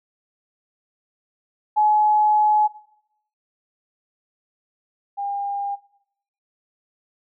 sine tone pair in turn, 848 / 803.9 Hz, G#5 / G5, +36 / +43 cents, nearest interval minor second, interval 93 cents, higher first, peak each -14 / -24 dBFS, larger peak first, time 1.76-2.68 / 5.17-5.76 s, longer first, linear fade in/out 20 ms, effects noise-tail reverb RT60 0.7 s tail -17 dB re dry

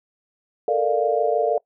sine chord, Bb major seventh, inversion third, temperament equal with one note detuned, 440 / 466.2 / 595.9 / 698.5 Hz, A4 / Bb4 / D5 / F5, 0 / 0 / +25 / 0 cents, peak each -23 dBFS, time 0.68-1.58 s, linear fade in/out 2 ms, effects noise-tail reverb RT60 0.1 s tail -23 dB re dry

